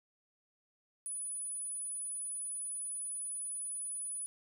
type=tone; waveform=sine; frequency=9910 Hz; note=D#9; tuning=8 cents flat; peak=-37 dBFS; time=1.06-4.26 s; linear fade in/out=0 ms; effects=none